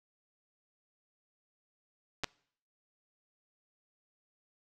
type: clicks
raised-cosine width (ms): 0.2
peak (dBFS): -16 / -14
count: 2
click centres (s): 2.236 / 2.243
effects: noise-tail reverb RT60 0.6 s tail -25 dB re dry